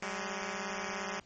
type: beating tone pair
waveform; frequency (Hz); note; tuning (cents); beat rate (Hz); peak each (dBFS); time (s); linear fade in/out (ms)
5% pulse; 189.4 / 206.4; F#3 / G#3; +41 / -10; 17; -27; 0.02-1.2; 5
effects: pink hiss -62 dBFS RMS until 1.25 s + MP3 32 kbps